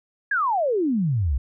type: exponential sweep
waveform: sine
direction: down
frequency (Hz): 1704 to 59.4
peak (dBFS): -19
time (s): 0.31-1.38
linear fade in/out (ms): 5
effects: none